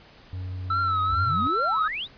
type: tone with pitch glide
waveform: triangle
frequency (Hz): 92.3 to 91.24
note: F#2 to F#2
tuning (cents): -4 to -24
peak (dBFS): -28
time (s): 0.33-1.47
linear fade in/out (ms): 0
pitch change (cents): -20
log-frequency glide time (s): 0.85-1.29
type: tone with vibrato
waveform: triangle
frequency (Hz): 1318.5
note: E6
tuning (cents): 0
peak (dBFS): -20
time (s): 0.7-1.88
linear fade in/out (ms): 5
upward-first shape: triangle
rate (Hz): 2.4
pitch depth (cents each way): 86
type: exponential sweep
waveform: sine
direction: up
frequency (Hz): 51.8 to 4023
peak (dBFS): -28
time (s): 1.08-2.08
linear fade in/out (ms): 50
effects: pink hiss -51 dBFS RMS until 2.17 s + resampled to 11025 Hz